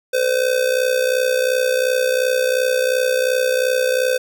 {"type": "tone with amplitude modulation", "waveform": "square", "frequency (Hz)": 511, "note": "C5", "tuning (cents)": -41, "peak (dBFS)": -13, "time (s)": [0.13, 4.18], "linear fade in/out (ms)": 10, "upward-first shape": "sine", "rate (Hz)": 62.8, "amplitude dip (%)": 70, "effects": []}